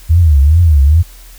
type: tone with vibrato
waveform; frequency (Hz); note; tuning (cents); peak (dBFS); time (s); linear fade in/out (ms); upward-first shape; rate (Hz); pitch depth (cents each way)
sine; 77.2; D#2; -13; -4; 0.09-1.03; 20; triangle; 2.4; 250
effects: added 41 Hz sine -34 dBFS peak until 1.38 s + white hiss -41 dBFS RMS until 1.38 s